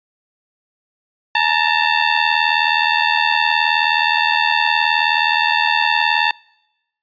15% pulse ring-modulated tone, 894 Hz, A5, 27 cents sharp, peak -4 dBFS, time 1.35-6.31 s, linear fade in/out 2 ms, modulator 39.6 Hz, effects noise-tail reverb RT60 0.9 s tail -26 dB re dry + resampled to 11025 Hz

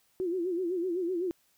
sine tone with vibrato, 355.5 Hz, F4, 31 cents sharp, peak -28 dBFS, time 0.2-1.31 s, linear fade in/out 0 ms, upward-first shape sine, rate 7.9 Hz, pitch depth 110 cents each way, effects white hiss -69 dBFS RMS until 1.57 s

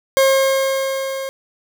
40% pulse tone with level ramp, 537 Hz, C5, 45 cents sharp, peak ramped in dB -9 to -23 dBFS, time 0.17-1.29 s, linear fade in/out 0 ms, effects none

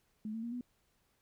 sine tone with pitch steps, 215.2 / 225 / 235.2 / 245.9 Hz, A3 / A3 / A#3 / B3, -38 / +39 / +16 / -7 cents, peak -37 dBFS, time 0.25-0.61 s, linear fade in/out 2 ms, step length 90 ms, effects pink hiss -75 dBFS RMS until 1.21 s

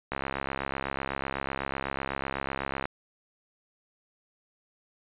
click train, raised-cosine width 0.5 ms, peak -15 dBFS, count 187, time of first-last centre 0.12-2.855 s, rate 68 Hz, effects resampled to 8000 Hz

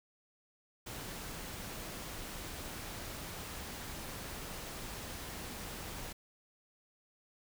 pink noise, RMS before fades -44 dBFS, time 0.86-6.13 s, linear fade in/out 10 ms, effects none

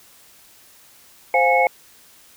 sine tone cluster, 522 / 705 / 827 / 2194 Hz, C5 / F5 / G#5 / C#7, -4 / +16 / -8 / -18 cents, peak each -19 dBFS, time 1.34-1.67 s, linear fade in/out 2 ms, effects white hiss -50 dBFS RMS until 2.36 s

